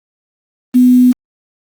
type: tone with quantisation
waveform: sine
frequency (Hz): 249.9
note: B3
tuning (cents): +21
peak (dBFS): -4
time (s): 0.74-1.13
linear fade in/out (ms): 20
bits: 5
effects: Opus 32 kbps